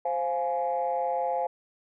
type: chord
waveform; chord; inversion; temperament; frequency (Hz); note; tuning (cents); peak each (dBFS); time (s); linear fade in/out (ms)
sine; F minor; second; just; 523.8 / 698.5 / 838.1; C5 / F5 / Ab5; +2 / 0 / +16; -29; 0.05-1.47; 5
effects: tanh soft clip ceiling -18 dBFS